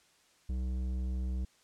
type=tone with low-pass filter; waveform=square; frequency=63.3 Hz; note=B1; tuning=43 cents sharp; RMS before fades=-34 dBFS; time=0.49-1.45 s; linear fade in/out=5 ms; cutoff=250 Hz; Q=0.57; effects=white hiss -66 dBFS RMS until 1.63 s + low-pass 8000 Hz 12 dB/octave